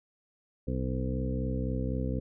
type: harmonic tone with a mistuned harmonic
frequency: 64 Hz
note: C2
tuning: 38 cents flat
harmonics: 1 / 2 / 3 / 4 / 5 / 7 / 8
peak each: -33 / -34 / -37 / -36 / -42 / -41 / -40 dBFS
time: 0.67-2.2 s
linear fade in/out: 10 ms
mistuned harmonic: 1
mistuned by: -20 cents
effects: none